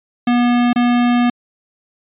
square tone with dropouts, 242.2 Hz, B3, 34 cents flat, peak -12 dBFS, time 0.27-1.3 s, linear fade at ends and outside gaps 5 ms, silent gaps 0.731-0.759 s, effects resampled to 8000 Hz

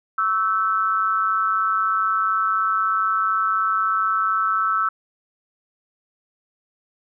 sine tone with amplitude modulation, 1318.5 Hz, E6, in tune, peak -14 dBFS, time 0.18-4.89 s, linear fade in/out 5 ms, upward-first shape sine, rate 196 Hz, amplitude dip 80%, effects none

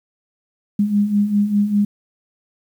sine beating tone pair, 201.5 / 206.5 Hz, G3 / G#3, +48 / -10 cents, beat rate 5 Hz, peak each -21 / -15 dBFS, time 0.79-1.85 s, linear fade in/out 5 ms, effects 8-bit

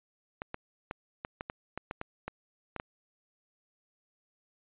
clicks, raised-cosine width 0.5 ms, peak -21 dBFS, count 12, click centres 0.419 / 0.544 / 0.911 / 1.249 / 1.409 / 1.499 / 1.776 / 1.911 / 2.014 / 2.28 / 2.763 / 2.799 s, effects resampled to 8000 Hz

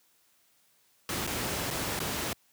pink noise with dropouts, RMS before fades -32 dBFS, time 1.09-2.33 s, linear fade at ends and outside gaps 1 ms, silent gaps 1.267-1.274 / 1.704-1.709 / 1.992-2.002 s, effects white hiss -67 dBFS RMS until 2.52 s + high-pass 80 Hz 12 dB/octave

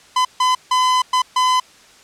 45% pulse tone bursts at uneven times, 1013 Hz, B5, 44 cents sharp, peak -13 dBFS, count 5, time 0.16-0.25 / 0.4-0.55 / 0.71-1.02 / 1.13-1.22 / 1.36-1.6 s, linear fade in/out 5 ms, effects white hiss -47 dBFS RMS until 2.03 s + low-pass 7000 Hz 12 dB/octave

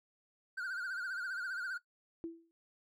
triangle tone with vibrato, 1480 Hz, F#6, in tune, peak -35 dBFS, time 0.57-1.78 s, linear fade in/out 10 ms, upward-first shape sine, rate 15 Hz, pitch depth 100 cents each way
sine tone with exponential decay, 331.9 Hz, E4, 12 cents sharp, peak -35 dBFS, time 2.24-2.51 s, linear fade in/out 0 ms, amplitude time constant 58 ms
effects noise-tail reverb RT60 0.1 s tail -17 dB re dry

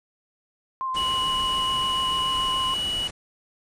sine tone with vibrato, 1046.5 Hz, C6, in tune, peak -25 dBFS, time 0.81-2.74 s, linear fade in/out 0 ms, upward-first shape triangle, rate 6.9 Hz, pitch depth 22 cents each way
pink low-pass noise, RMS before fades -37 dBFS, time 0.94-3.11 s, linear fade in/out 10 ms, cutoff 10000 Hz, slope 96 dB/octave
triangle tone, 2934 Hz, F#7, 15 cents flat, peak -23 dBFS, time 0.96-3.08 s, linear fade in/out 10 ms
effects none

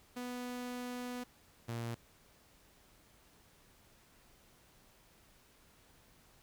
sawtooth tone pair in turn, 246.9 / 116.75 Hz, B3 / A#2, 0 / +3 cents, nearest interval octave + minor second, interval 1297 cents, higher first, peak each -36 / -34 dBFS, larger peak second, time 0.16-1.24 / 1.68-1.95 s, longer first, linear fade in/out 10 ms, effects pink hiss -65 dBFS RMS until 6.42 s

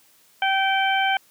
harmonic tone, 775 Hz, G5, 20 cents flat, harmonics 1 / 2 / 3 / 4, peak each -21 / -24 / -26 / -27 dBFS, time 0.42-1.17 s, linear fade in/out 2 ms, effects white hiss -57 dBFS RMS until 1.3 s + high-pass 100 Hz 12 dB/octave

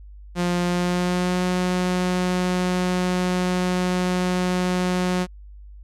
sawtooth tone with pitch glide, 176.3 to 181.36 Hz, F3 to F#3, +17 to -34 cents, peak -16 dBFS, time 0.35-5.27 s, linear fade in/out 50 ms, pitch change +49 cents, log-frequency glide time 0.65-1.43 s, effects added 50 Hz sine -39 dBFS peak until 5.83 s + low-pass 9000 Hz 12 dB/octave

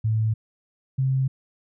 sine tone pair in turn, 110 / 132.68 Hz, A2 / C3, 0 / +25 cents, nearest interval minor third, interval 325 cents, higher second, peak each -19 dBFS, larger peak neither, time 0.04-0.34 / 0.98-1.28 s, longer neither, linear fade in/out 10 ms, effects none

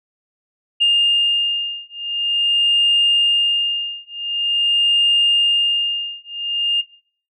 sine beating tone pair, 2818 / 2818.46 Hz, F7 / F7, +15 / +15 cents, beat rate 0.46 Hz, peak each -16 dBFS, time 0.8-6.82 s, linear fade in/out 20 ms, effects noise-tail reverb RT60 0.5 s tail -19 dB re dry + tanh soft clip ceiling -6 dBFS

